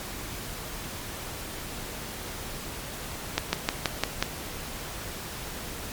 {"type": "slowing click train", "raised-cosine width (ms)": 0.2, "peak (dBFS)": -5, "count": 6, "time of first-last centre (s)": [3.38, 4.226], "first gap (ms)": 150, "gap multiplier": 1.06, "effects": ["pink hiss -37 dBFS RMS until 5.92 s", "MP3 96 kbps"]}